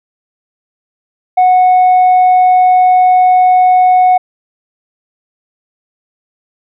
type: tone with tanh clipping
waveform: sine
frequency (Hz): 735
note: F#5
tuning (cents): -12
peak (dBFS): -5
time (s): 1.37-4.18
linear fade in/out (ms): 10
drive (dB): 1
effects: none